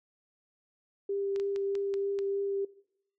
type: tone with vibrato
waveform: sine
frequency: 396.8 Hz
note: G4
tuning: 21 cents sharp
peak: -29 dBFS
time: 1.09-2.65 s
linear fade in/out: 5 ms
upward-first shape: triangle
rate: 3.2 Hz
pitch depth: 11 cents each way
type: clicks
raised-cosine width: 0.2 ms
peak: -28 dBFS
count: 6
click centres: 1.361 / 1.399 / 1.561 / 1.753 / 1.94 / 2.189 s
effects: noise-tail reverb RT60 0.7 s tail -19 dB re dry